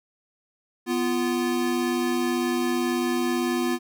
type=tone pair together; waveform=square; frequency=247.7 / 345.8 Hz; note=B3 / F4; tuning=+5 / -17 cents; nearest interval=tritone; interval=578 cents; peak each=-26 / -26 dBFS; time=0.86-3.79 s; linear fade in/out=50 ms; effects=none